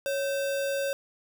sine tone with sample-and-hold, 554.4 Hz, C#5, in tune, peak -26 dBFS, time 0.06-0.93 s, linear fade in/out 0 ms, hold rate 2100 Hz, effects none

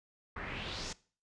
pink noise with low-pass filter sweep, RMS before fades -41 dBFS, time 0.36-0.93 s, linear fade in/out 5 ms, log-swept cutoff 1600 to 6600 Hz, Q 3, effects noise-tail reverb RT60 0.4 s tail -20 dB re dry + resampled to 22050 Hz

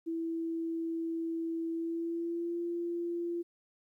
sine tone with pitch glide, 329.6 to 343.2 Hz, E4 to F4, 0 to -30 cents, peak -32 dBFS, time 0.06-3.43 s, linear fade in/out 20 ms, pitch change +70 cents, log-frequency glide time 1.71-2.59 s, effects 12-bit

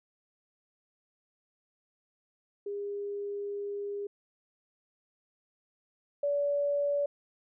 sine tone pair in turn, 405.6 / 573.6 Hz, G#4 / D5, -41 / -41 cents, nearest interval tritone, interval 600 cents, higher second, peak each -33 / -26 dBFS, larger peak second, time 2.66-4.07 / 6.23-7.06 s, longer first, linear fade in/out 5 ms, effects none

